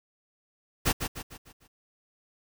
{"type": "noise with echo", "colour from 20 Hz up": "pink", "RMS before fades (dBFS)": -24, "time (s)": [0.85, 0.93], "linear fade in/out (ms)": 20, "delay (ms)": 150, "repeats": 5, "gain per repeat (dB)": -7, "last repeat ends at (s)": 1.68, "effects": []}